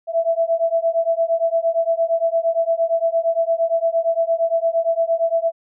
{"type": "beating tone pair", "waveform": "sine", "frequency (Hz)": [659.3, 668], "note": ["E5", "E5"], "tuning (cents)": [0, 23], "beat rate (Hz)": 8.7, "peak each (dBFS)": -19, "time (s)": [0.07, 5.52], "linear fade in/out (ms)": 50, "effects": []}